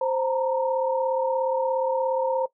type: tone cluster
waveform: sine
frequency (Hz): 524 / 909 / 946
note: C5 / A#5 / A#5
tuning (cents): +2 / -44 / +25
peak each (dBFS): -23 / -28 / -29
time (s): 0.01-2.46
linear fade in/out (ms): 5
effects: noise-tail reverb RT60 0.1 s tail -18 dB re dry